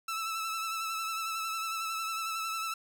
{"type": "tone with vibrato", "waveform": "sawtooth", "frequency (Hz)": 1318.5, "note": "E6", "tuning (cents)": 0, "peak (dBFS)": -29, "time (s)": [0.08, 2.74], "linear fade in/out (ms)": 5, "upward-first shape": "sine", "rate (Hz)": 11, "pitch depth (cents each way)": 29, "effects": []}